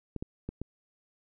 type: clicks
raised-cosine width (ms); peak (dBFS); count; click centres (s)
3; -22; 4; 0.163 / 0.225 / 0.49 / 0.616
effects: none